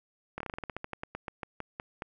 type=slowing click train; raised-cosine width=0.5 ms; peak=-21 dBFS; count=19; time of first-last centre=0.38-2.021 s; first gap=24 ms; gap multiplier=1.14; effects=none